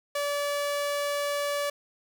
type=tone; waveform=sawtooth; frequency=576 Hz; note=D5; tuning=34 cents flat; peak=-23 dBFS; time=0.15-1.7 s; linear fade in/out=5 ms; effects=none